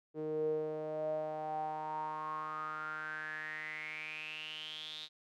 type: tone with band-pass filter sweep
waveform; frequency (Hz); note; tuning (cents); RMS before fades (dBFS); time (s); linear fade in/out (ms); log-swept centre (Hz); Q
sawtooth; 154.7; D#3; -10; -40; 0.14-5.09; 50; 400 to 3800; 9.7
effects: none